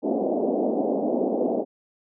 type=band-pass noise; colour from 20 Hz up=pink; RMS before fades=-24 dBFS; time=0.02-1.65 s; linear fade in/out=50 ms; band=220 to 710 Hz; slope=48 dB/octave; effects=none